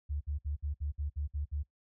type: tone bursts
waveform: sine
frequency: 73 Hz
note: D2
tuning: 10 cents flat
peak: -32 dBFS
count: 9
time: 0.09-1.634 s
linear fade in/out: 20 ms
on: 120 ms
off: 58 ms
effects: noise-tail reverb RT60 0.1 s tail -19 dB re dry